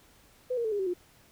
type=tone with pitch steps; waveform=sine; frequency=503 / 469.3 / 437.9 / 408.6 / 381.2 / 355.7 Hz; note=B4 / A#4 / A4 / G#4 / G4 / F4; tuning=+32 / +12 / -8 / -28 / -48 / +32 cents; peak=-27 dBFS; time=0.5-0.938 s; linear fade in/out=10 ms; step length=73 ms; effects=pink hiss -60 dBFS RMS until 1.31 s